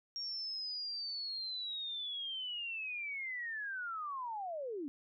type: linear sweep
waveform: sine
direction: down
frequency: 5588 to 266.2 Hz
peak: -38 dBFS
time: 0.16-4.88 s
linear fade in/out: 0 ms
effects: none